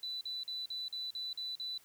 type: tone bursts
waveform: sine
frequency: 3983 Hz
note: B7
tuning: 14 cents sharp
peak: -37 dBFS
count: 8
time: 0.03-1.778 s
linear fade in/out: 2 ms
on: 180 ms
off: 44 ms
effects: white hiss -64 dBFS RMS until 1.84 s